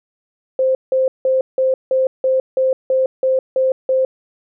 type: tone bursts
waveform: sine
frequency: 523 Hz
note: C5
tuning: 1 cent flat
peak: -12 dBFS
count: 11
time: 0.59-4.05 s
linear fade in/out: 2 ms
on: 160 ms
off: 170 ms
effects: none